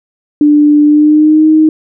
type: tone with pitch glide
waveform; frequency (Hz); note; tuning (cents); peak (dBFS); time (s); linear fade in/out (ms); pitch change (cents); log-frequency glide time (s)
sine; 296 to 312.3; D4 to D#4; +14 to +7; -3; 0.41-1.69; 2; +93; 0.84-1.47
effects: none